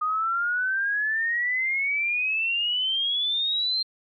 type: exponential sweep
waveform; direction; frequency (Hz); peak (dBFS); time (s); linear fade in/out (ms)
sine; up; 1230 to 4186; -22; 0.01-3.83; 10
effects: MP3 64 kbps